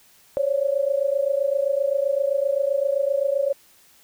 sine tone pair together, 543 / 570.7 Hz, C#5 / D5, -36 / -50 cents, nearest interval minor second, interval 86 cents, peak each -22 dBFS, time 0.37-3.53 s, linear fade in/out 0 ms, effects white hiss -55 dBFS RMS until 4.03 s

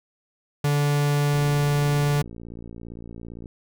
45% pulse tone, 145.1 Hz, D3, 21 cents flat, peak -19 dBFS, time 0.64-2.22 s, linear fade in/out 5 ms
click train, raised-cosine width 3 ms, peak -26 dBFS, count 123, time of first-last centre 1.34-3.458 s, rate 57.6 Hz
effects none

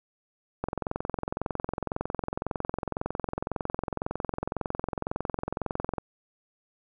click train, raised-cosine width 1 ms, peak -15 dBFS, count 118, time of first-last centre 0.64-5.982 s, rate 21.9 Hz, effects none

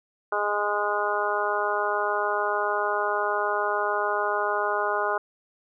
harmonic tone, 206.7 Hz, G#3, 8 cents flat, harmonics 2 / 3 / 4 / 5 / 6 / 7, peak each -30 / -30 / -30 / -30 / -30 / -30 dBFS, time 0.32-5.18 s, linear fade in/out 5 ms, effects none

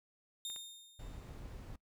sawtooth tone with exponential decay, 3660 Hz, A#7, 32 cents flat, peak -36 dBFS, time 0.45-1.37 s, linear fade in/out 1 ms, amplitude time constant 200 ms
clicks, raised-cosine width 0.3 ms, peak -39 / -37 dBFS, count 2, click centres 0.5 / 0.562 s
brown noise, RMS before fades -48 dBFS, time 0.99-1.76 s, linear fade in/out 5 ms
effects noise-tail reverb RT60 0.1 s tail -21 dB re dry

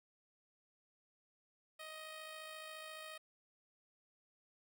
10% pulse tone with amplitude modulation, 626 Hz, D#5, 10 cents sharp, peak -38 dBFS, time 1.79-3.18 s, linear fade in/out 10 ms, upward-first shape sine, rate 54.4 Hz, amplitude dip 35%, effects none

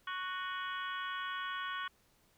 harmonic tone with a mistuned harmonic, 370 Hz, F#4, in tune, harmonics 3 / 4 / 5 / 6 / 7 / 8 / 9, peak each -40 / -41 / -46 / -54 / -55 / -49 / -48 dBFS, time 0.07-1.88 s, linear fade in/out 5 ms, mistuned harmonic 7, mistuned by -67 cents, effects pink hiss -70 dBFS RMS until 2.37 s

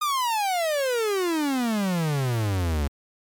45% pulse exponential sweep, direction down, 1240 to 68.5 Hz, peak -22 dBFS, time 0.01-2.88 s, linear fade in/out 10 ms, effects MP3 96 kbps

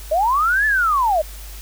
sine linear two-way sweep, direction up then down, 587.3 to 1760 to 587.3 Hz, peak -14 dBFS, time 0.11-1.22 s, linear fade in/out 10 ms, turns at 0.66 s, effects added 50 Hz sine -33 dBFS peak until 1.61 s + white hiss -40 dBFS RMS until 1.61 s

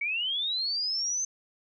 sine linear sweep, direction up, 2217 to 6272 Hz, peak -27 dBFS, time 0.01-1.25 s, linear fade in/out 5 ms, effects none

